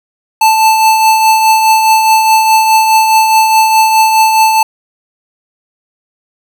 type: tone with tremolo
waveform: square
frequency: 880 Hz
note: A5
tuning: in tune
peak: -4 dBFS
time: 0.41-4.63 s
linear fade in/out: 5 ms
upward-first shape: triangle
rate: 4.8 Hz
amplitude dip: 45%
effects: none